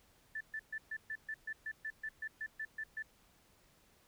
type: tone bursts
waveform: sine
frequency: 1760 Hz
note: A6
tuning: in tune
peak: -38 dBFS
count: 15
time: 0.35-3.025 s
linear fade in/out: 5 ms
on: 57 ms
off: 130 ms
effects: pink hiss -68 dBFS RMS until 4.07 s